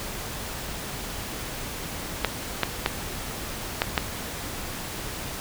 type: clicks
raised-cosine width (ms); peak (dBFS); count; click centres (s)
0.3; -4; 5; 2.247 / 2.633 / 2.861 / 3.819 / 3.978
effects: pink hiss -34 dBFS RMS until 5.4 s